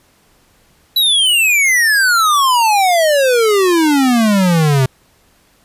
square exponential sweep, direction down, 3986 to 127.9 Hz, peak -10 dBFS, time 0.96-4.86 s, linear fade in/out 5 ms, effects pink hiss -53 dBFS RMS until 5.64 s + resampled to 32000 Hz

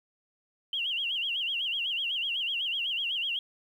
sine tone with vibrato, 3000 Hz, F#7, 23 cents sharp, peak -28 dBFS, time 0.73-3.39 s, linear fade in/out 2 ms, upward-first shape sine, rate 8 Hz, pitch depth 170 cents each way, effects 10-bit

